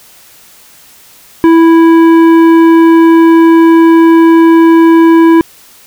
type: tone with tanh clipping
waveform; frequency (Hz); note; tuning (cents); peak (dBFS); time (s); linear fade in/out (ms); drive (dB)
triangle; 329.6; E4; 0; -3; 1.44-5.41; 0; 16
effects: white hiss -39 dBFS RMS until 5.86 s